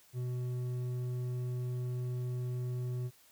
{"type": "tone with hard clipping", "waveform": "sine", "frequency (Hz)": 124.3, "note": "B2", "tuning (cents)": 12, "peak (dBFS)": -35, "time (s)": [0.13, 3.11], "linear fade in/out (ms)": 50, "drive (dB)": 6, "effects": ["white hiss -63 dBFS RMS until 3.31 s"]}